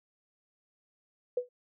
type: tone with exponential decay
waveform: sine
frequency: 493.9 Hz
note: B4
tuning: in tune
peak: -23 dBFS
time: 1.37-1.49 s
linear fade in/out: 5 ms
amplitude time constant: 24 ms
effects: none